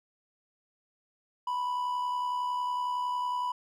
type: tone with amplitude modulation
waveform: triangle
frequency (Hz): 987.8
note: B5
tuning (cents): 0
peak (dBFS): -25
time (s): 1.47-3.52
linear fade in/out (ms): 5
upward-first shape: sine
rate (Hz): 70.9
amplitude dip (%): 40
effects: none